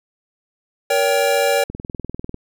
square chord, G diminished, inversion first, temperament just, 470.4 / 564.5 / 784 Hz, Bb4 / Db5 / G5, +16 / +31 / 0 cents, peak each -21 / -18 / -22 dBFS, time 0.9-1.64 s, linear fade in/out 5 ms
click train, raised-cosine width 3 ms, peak -16 dBFS, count 14, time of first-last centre 1.7-2.344 s, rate 20.2 Hz
effects none

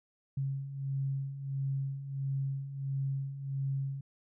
sine beating tone pair, 135.5 / 137 Hz, C#3 / C#3, -39 / -20 cents, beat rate 1.5 Hz, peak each -39 / -33 dBFS, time 0.37-4.01 s, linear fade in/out 5 ms, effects none

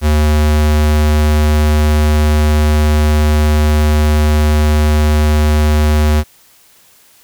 square tone, 75.7 Hz, D#2, 47 cents flat, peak -9 dBFS, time 0.01-6.24 s, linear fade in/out 50 ms, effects white hiss -47 dBFS RMS until 7.23 s

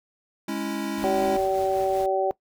square chord, C# minor, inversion second, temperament equal, 207.7 / 277.2 / 329.6 Hz, G#3 / C#4 / E4, 0 / 0 / 0 cents, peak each -32 dBFS, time 0.48-1.37 s, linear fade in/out 5 ms
pink noise with tremolo, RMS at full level -41 dBFS, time 0.98-2.06 s, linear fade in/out 2 ms, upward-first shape sine, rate 5.2 Hz, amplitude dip 35%
harmonic tone, 191.2 Hz, G3, 43 cents flat, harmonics 2 / 3 / 4, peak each -25 / -25 / -25 dBFS, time 1.04-2.31 s, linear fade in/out 0 ms
effects noise-tail reverb RT60 0.1 s tail -20 dB re dry

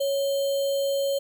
sine tone with sample-and-hold, 554.4 Hz, C#5, in tune, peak -22 dBFS, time 0-1.19 s, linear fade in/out 10 ms, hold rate 3675 Hz, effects none

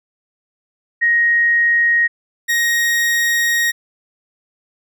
sine / 40% pulse tone pair in turn, 1877 / 1877 Hz, A#6 / A#6, +11 / +11 cents, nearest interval unison, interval 0 cents, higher neither, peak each -11 / -13 dBFS, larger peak first, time 1.01-2.08 / 2.48-3.72 s, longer second, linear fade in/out 20 ms, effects none

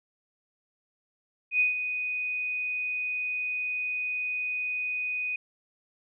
sine tone with ADSR envelope, 2489 Hz, D#7, in tune, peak -19 dBFS, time 1.51-5.36 s, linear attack 89 ms, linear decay 140 ms, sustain -9 dB, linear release 4 ms, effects none

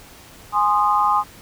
sine chord, Ab major, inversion none, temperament equal with one note detuned, 830.6 / 1046.5 / 1234.5 Hz, Ab5 / C6 / Eb6, 0 / 0 / -14 cents, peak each -19 dBFS, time 0.52-1.24 s, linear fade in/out 50 ms, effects pink hiss -44 dBFS RMS until 1.41 s

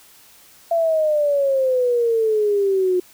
sine exponential sweep, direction down, 679 to 359.1 Hz, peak -15 dBFS, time 0.71-3 s, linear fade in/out 5 ms, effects white hiss -49 dBFS RMS until 3.13 s

